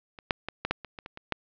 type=clicks; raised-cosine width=0.3 ms; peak=-27 / -7 / -16 / -12 / -9 / -23 / -23 / -24 / -25 / -10 dBFS; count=10; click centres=0.188 / 0.308 / 0.486 / 0.65 / 0.71 / 0.847 / 0.988 / 1.061 / 1.174 / 1.323 s; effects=low-pass 4000 Hz 12 dB/octave